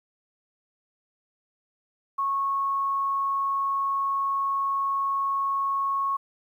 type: tone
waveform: sine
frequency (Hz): 1100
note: C#6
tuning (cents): -14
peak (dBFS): -23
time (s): 2.18-6.17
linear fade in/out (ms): 10
effects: 10-bit